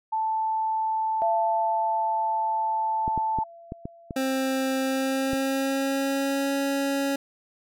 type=tone; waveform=sine; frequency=880 Hz; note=A5; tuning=in tune; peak=-23 dBFS; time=0.12-3.44 s; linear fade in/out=10 ms
type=tone with exponential decay; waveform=sine; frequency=677 Hz; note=E5; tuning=46 cents sharp; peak=-22 dBFS; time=1.22-5.46 s; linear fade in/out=0 ms; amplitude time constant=920 ms
type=clicks; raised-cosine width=3 ms; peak=-19 dBFS; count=7; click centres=3.079 / 3.177 / 3.387 / 3.721 / 3.855 / 4.108 / 5.333 s
type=tone with pitch glide; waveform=25% pulse; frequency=264.7 to 276.9 Hz; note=C4 to C#4; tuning=+20 to -2 cents; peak=-20 dBFS; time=4.16-7.16 s; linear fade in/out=5 ms; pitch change=+78 cents; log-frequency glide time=4.8-6.53 s
effects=none